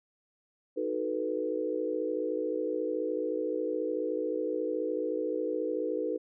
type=chord; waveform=sine; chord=B dominant seventh; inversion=first; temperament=equal; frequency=311.1 / 370 / 440 / 493.9 Hz; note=D#4 / F#4 / A4 / B4; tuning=0 / 0 / 0 / 0 cents; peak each=-35 / -37 / -34 / -33 dBFS; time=0.76-6.18 s; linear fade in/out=20 ms; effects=none